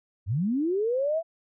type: linear sweep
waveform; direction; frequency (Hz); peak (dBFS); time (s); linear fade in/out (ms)
sine; up; 82.7 to 676; -23; 0.26-1.23; 50
effects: none